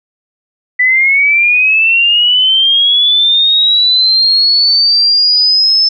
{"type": "linear sweep", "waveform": "sine", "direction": "up", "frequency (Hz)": [1975.5, 5274], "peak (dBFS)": -6, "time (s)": [0.79, 5.89], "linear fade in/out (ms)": 10, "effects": []}